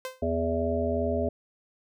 sawtooth tone with exponential decay, 517 Hz, C5, 21 cents flat, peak -26 dBFS, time 0.05-0.24 s, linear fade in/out 1 ms, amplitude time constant 40 ms
harmonic tone, 82.7 Hz, E2, 6 cents sharp, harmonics 1 / 3 / 5 / 7 / 8, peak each -31 / -31 / -31 / -31 / -31 dBFS, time 0.22-1.29 s, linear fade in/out 5 ms
effects none

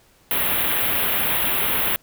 white band-stop noise, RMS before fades -21 dBFS, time 0.31-1.96 s, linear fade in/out 0 ms, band 3500 to 11000 Hz, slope 48 dB/octave, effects pink hiss -56 dBFS RMS until 2.02 s

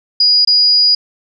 sine tone with dropouts, 4900 Hz, D#8, 27 cents flat, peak -7 dBFS, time 0.2-0.95 s, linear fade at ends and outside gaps 5 ms, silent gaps 0.45-0.473 s, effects none

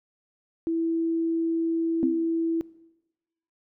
sine tone, 329.6 Hz, E4, in tune, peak -23 dBFS, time 0.67-2.61 s, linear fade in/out 0 ms
sine tone with exponential decay, 261.6 Hz, C4, in tune, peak -18 dBFS, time 2.03-2.32 s, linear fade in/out 1 ms, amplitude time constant 63 ms
effects noise-tail reverb RT60 1.0 s tail -21 dB re dry

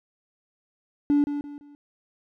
triangle tone with echo, 289.3 Hz, D4, 26 cents flat, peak -14 dBFS, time 1.1-1.24 s, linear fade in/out 0 ms, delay 170 ms, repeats 3, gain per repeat -10 dB, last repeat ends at 1.75 s, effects tanh soft clip ceiling -13 dBFS

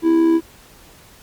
triangle tone with amplitude modulation, 329.6 Hz, E4, in tune, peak -7 dBFS, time 0.02-0.41 s, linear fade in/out 50 ms, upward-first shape sine, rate 72.6 Hz, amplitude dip 45%, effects pink hiss -46 dBFS RMS until 1.22 s + MP3 96 kbps

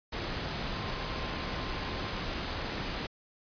sine tone in noise, 1046.5 Hz, C6, in tune, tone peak -45 dBFS, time 0.72-2.2 s, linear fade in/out 10 ms, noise pink, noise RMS -35 dBFS, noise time 0.12-3.07 s, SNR -13 dB, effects resampled to 11025 Hz

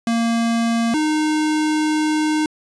square tone pair in turn, 231 / 307.5 Hz, A#3 / D#4, -16 / -20 cents, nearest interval perfect fourth, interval 496 cents, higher second, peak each -17 dBFS, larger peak neither, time 0.07-0.94 / 0.94-2.46 s, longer second, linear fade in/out 2 ms, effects resampled to 22050 Hz

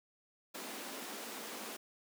pink high-pass noise, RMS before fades -45 dBFS, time 0.54-1.77 s, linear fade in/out 10 ms, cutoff 210 Hz, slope 48 dB/octave, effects none

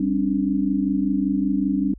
sine chord, G suspended fourth, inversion none, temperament equal with one note detuned, 196 / 268.5 / 293.7 Hz, G3 / C4 / D4, 0 / +45 / 0 cents, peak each -23 dBFS, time 0-1.94 s, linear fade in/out 5 ms, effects added 50 Hz sine -39 dBFS peak until 1.98 s

